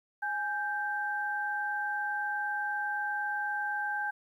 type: tone pair together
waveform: sine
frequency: 830.6 / 1568 Hz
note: G#5 / G6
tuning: 0 / 0 cents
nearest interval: major seventh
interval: 1100 cents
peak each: -34 / -32 dBFS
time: 0.22-4.11 s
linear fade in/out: 10 ms
effects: 11-bit